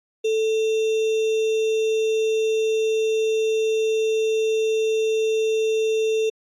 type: tone with sample-and-hold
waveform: sine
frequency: 440 Hz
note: A4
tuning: in tune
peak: -18 dBFS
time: 0.24-6.3 s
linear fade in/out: 10 ms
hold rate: 3150 Hz
effects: low-pass 6000 Hz 12 dB/octave + AAC 64 kbps